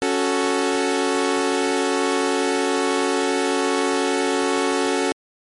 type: chord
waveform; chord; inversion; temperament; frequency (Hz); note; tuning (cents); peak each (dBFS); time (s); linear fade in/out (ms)
sawtooth; F# minor; second; equal; 277.2 / 370 / 440; C#4 / F#4 / A4; 0 / 0 / 0; -19; 0.02-5.12; 0
effects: MP3 48 kbps